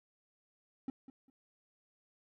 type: tone with echo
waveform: triangle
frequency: 265.3 Hz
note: C4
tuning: 24 cents sharp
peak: -33 dBFS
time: 0.88-0.9 s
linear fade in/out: 2 ms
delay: 200 ms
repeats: 2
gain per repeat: -14 dB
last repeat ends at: 1.3 s
effects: none